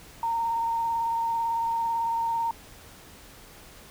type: tone with vibrato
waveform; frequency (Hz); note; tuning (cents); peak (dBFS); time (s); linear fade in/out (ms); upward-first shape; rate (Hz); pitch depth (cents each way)
sine; 920; A#5; -23; -24; 0.23-2.51; 2; sine; 18; 15
effects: pink hiss -49 dBFS RMS until 3.9 s